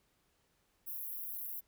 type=high-pass noise; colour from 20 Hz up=white; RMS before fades=-42 dBFS; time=0.86-1.61 s; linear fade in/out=20 ms; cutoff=11000 Hz; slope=96 dB/octave; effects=pink hiss -75 dBFS RMS until 1.67 s